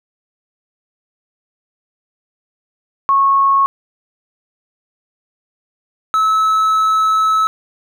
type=tone pair in turn; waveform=sine / triangle; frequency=1098 / 1298.2 Hz; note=C#6 / E6; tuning=-17 / -27 cents; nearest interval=minor third; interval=290 cents; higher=second; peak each=-9 dBFS; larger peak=neither; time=3.09-3.66 / 6.14-7.47 s; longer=second; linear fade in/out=0 ms; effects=none